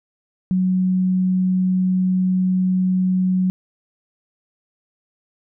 sine tone, 185 Hz, F#3, in tune, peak -15 dBFS, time 0.51-3.5 s, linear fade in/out 0 ms, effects none

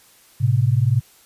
sine tone pair together, 109.91 / 130.7 Hz, A2 / C3, -1 / -1 cents, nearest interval minor third, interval 300 cents, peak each -17 dBFS, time 0.4-1.01 s, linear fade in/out 20 ms, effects white hiss -52 dBFS RMS until 1.25 s + resampled to 32000 Hz

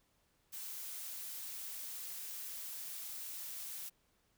blue noise, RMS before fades -45 dBFS, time 0.52-3.9 s, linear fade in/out 20 ms, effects pink hiss -75 dBFS RMS until 4.37 s

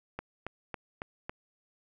click train, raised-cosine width 0.5 ms, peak -21 dBFS, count 5, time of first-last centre 0.19-1.295 s, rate 3.62 Hz, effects none

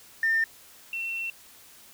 sine tone pair in turn, 1806 / 2706 Hz, A6 / E7, +45 / +45 cents, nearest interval perfect fifth, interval 700 cents, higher second, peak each -20 / -29 dBFS, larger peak first, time 0.23-0.44 / 0.93-1.3 s, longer second, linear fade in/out 2 ms, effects tanh soft clip ceiling -17 dBFS + white hiss -52 dBFS RMS until 1.93 s

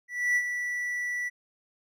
triangle tone with ADSR envelope, 1959 Hz, B6, 15 cents flat, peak -19 dBFS, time 0.08-1.3 s, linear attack 280 ms, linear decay 59 ms, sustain -8 dB, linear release 26 ms, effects none

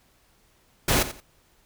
pink noise with echo, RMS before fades -21 dBFS, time 0.88-1.03 s, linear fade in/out 5 ms, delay 87 ms, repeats 2, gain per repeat -13 dB, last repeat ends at 1.204 s, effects pink hiss -62 dBFS RMS until 1.65 s

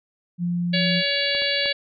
sine tone, 174.61 Hz, F3, in tune, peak -21 dBFS, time 0.38-1.03 s, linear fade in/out 50 ms
harmonic tone, 565 Hz, C#5, 33 cents sharp, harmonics 1 / 3 / 4 / 5 / 6 / 7 / 8, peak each -28 / -28 / -28 / -28 / -28 / -28 / -28 dBFS, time 0.73-1.73 s, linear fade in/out 10 ms
clicks, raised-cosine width 1 ms, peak -24 / -25 / -23 dBFS, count 3, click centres 1.35 / 1.42 / 1.658 s
effects none

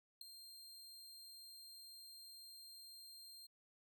sawtooth tone with ADSR envelope, 4186 Hz, C8, in tune, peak -40 dBFS, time 0.21-3.47 s, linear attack 5 ms, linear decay 3 ms, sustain -12 dB, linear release 11 ms, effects none

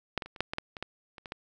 clicks, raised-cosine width 0.3 ms, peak -12 / -20 / -29 / -30 / -11 / -17 / -15 / -24 / -18 / -29 / -25 / -20 dBFS, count 12, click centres 0.177 / 0.222 / 0.26 / 0.362 / 0.406 / 0.535 / 0.584 / 0.768 / 0.826 / 1.182 / 1.258 / 1.321 s, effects none

